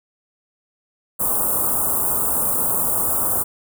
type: band-stop noise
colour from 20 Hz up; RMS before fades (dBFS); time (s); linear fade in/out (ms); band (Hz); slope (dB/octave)
white; -20; 1.19-3.44; 20; 1300 to 8400; 48
effects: none